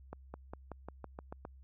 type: accelerating click train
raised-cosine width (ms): 1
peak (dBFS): -29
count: 9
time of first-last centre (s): 0.13-1.451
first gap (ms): 210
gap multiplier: 0.93
effects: added 66 Hz sine -53 dBFS peak until 1.63 s